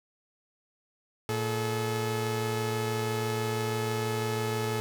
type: tone pair together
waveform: sawtooth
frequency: 114.1 / 430.3 Hz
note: A#2 / A4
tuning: -37 / -39 cents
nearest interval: octave + major seventh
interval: 2298 cents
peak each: -27 dBFS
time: 1.29-4.8 s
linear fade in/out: 0 ms
effects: none